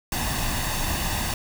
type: noise with comb filter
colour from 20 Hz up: pink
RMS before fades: -26 dBFS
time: 0.12-1.34 s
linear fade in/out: 2 ms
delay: 1.1 ms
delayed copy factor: +0.6
effects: none